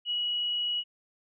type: tone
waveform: sine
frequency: 2917 Hz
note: F#7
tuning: 25 cents flat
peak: -27 dBFS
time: 0.05-0.84 s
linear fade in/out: 50 ms
effects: none